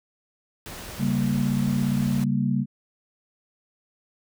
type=noise; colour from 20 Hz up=pink; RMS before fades=-38 dBFS; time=0.66-2.24 s; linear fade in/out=0 ms
type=chord; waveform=sine; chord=G diminished; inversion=second; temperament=equal; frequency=138.59 / 196 / 233.1 Hz; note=Db3 / G3 / Bb3; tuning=0 / 0 / 0 cents; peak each=-25 dBFS; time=0.98-2.66 s; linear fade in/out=50 ms
effects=none